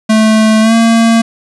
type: tone with pitch glide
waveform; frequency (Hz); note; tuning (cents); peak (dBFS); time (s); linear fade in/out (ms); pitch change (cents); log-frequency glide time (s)
square; 218.3 to 228.2; A3 to A#3; -13 to -37; -6; 0.09-1.22; 10; +76; 0.61-0.74
effects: resampled to 24000 Hz + 7-bit